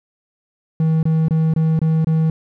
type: tone bursts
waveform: triangle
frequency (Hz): 159.8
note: D#3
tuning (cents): +47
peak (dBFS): -11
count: 6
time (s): 0.8-2.3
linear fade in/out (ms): 2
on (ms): 230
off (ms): 24
effects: none